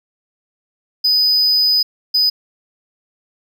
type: tone bursts at uneven times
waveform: triangle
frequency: 4990 Hz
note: D#8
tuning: 4 cents sharp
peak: -10 dBFS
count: 2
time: 1.04-1.83 / 2.14-2.3 s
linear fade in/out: 10 ms
effects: none